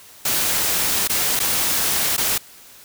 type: noise with dropouts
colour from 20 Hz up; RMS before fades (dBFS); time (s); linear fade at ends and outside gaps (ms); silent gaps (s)
white; -20; 0.25-2.38; 5; 1.076-1.095 / 1.393-1.4 / 2.166-2.178
effects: white hiss -45 dBFS RMS until 2.84 s